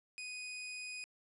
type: tone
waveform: sawtooth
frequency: 2489 Hz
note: D#7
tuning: in tune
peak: -39 dBFS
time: 0.18-1.04 s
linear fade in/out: 0 ms
effects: resampled to 24000 Hz + 12-bit